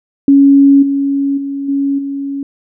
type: tone with level steps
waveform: sine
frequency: 278 Hz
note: C#4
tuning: 5 cents sharp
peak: -3 / -11 / -17 / -11 / -17 dBFS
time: 0.28-2.43 s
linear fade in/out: 2 ms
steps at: 0.82 / 1.37 / 1.68 / 1.98 s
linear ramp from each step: 10 ms
effects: none